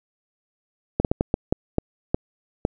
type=slowing click train; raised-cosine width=2 ms; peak=-5 dBFS; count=9; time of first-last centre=1-2.651 s; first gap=48 ms; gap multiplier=1.4; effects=none